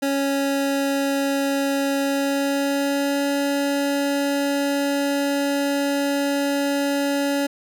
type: tone with pitch glide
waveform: 25% pulse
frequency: 277.2 to 281.9 Hz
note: C#4 to C#4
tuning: 0 to +29 cents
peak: -16 dBFS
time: 0.02-7.47 s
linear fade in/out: 10 ms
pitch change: +29 cents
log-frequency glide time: 2.02-3.25 s
effects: none